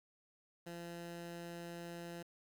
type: tone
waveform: 15% pulse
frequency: 171.2 Hz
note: F3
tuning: 34 cents flat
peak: -39 dBFS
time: 0.66-2.23 s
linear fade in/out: 10 ms
effects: 11-bit